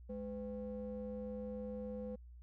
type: ring-modulated tone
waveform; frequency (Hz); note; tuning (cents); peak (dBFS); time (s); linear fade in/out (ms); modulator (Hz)
triangle; 146.83; D3; 0; -36; 0.09-2.16; 10; 357
effects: added 60 Hz sine -52 dBFS peak until 2.42 s